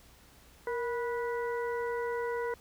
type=harmonic tone with a mistuned harmonic; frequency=490 Hz; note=B4; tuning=14 cents flat; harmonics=1 / 2 / 3 / 4; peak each=-32 / -38 / -42 / -44 dBFS; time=0.67-2.54 s; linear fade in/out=2 ms; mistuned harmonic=1; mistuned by=-72 cents; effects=added 60 Hz sine -61 dBFS peak until 2.6 s + pink hiss -59 dBFS RMS until 2.6 s